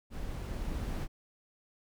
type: noise with level ramp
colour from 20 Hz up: brown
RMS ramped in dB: -39 to -34 dBFS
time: 0.1-1.08 s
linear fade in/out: 50 ms
effects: none